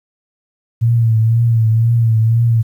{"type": "tone with vibrato", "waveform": "sine", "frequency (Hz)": 114.1, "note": "A#2", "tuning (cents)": -37, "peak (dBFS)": -9, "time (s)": [0.81, 2.63], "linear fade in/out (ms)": 20, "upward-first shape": "triangle", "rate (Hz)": 2, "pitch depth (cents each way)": 62, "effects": ["8-bit"]}